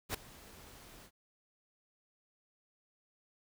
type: noise with ADSR envelope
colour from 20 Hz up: pink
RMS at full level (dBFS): -34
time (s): 0.09-1.11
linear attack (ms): 54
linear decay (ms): 4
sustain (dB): -21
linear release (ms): 67
effects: none